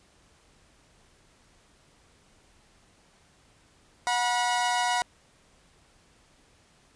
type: tone pair together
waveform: sawtooth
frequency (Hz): 727.9 / 968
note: F#5 / B5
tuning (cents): -29 / -35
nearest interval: perfect fourth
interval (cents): 494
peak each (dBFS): -23 / -23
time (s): 4.07-5.02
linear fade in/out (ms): 0
effects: pink hiss -61 dBFS RMS until 6.95 s + resampled to 22050 Hz